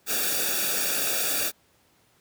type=noise with comb filter; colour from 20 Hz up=white; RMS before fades=-26 dBFS; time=0.06-1.52 s; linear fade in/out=50 ms; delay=0.97 ms; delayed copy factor=-0.9; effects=pink hiss -63 dBFS RMS until 2.2 s + high-pass 80 Hz 12 dB/octave